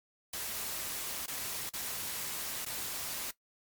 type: noise with dropouts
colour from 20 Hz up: white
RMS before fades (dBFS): -38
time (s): 0.33-3.31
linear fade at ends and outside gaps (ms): 5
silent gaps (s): 1.261-1.279 / 1.694-1.735 / 2.65-2.661
effects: noise-tail reverb RT60 0.1 s tail -17 dB re dry + MP3 96 kbps